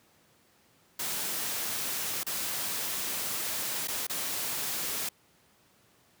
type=noise with dropouts; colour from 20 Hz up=white; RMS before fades=-33 dBFS; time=0.99-5.09 s; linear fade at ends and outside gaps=5 ms; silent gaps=2.234-2.265 / 3.874-3.882 / 4.069-4.096 s; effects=pink hiss -64 dBFS RMS until 6.2 s + high-pass 100 Hz 12 dB/octave